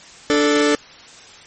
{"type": "tone pair together", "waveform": "sawtooth", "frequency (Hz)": [293.7, 440.5], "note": ["D4", "A4"], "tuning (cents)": [0, 2], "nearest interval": "perfect fifth", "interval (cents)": 702, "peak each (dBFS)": -12, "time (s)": [0.3, 0.75], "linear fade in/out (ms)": 0, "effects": ["white hiss -42 dBFS RMS until 1.46 s", "MP3 32 kbps"]}